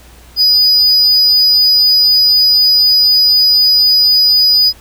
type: tone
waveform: triangle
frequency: 4948 Hz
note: D#8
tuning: 10 cents flat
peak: -5 dBFS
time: 0.36-4.73 s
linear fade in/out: 50 ms
effects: added 60 Hz sine -39 dBFS peak until 4.8 s + pink hiss -42 dBFS RMS until 4.8 s